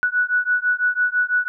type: beating tone pair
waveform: sine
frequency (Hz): 1472 / 1478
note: F#6 / F#6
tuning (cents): -9 / -2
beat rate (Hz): 6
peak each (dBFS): -20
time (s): 0.03-1.48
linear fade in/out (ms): 0
effects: none